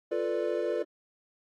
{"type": "chord", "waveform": "triangle", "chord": "B half-diminished seventh", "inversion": "second", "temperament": "equal", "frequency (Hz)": [349.2, 440, 493.9, 587.3], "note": ["F4", "A4", "B4", "D5"], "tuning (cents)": [0, 0, 0, 0], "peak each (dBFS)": -31, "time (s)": [0.11, 0.83], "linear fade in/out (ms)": 10, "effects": ["AAC 32 kbps"]}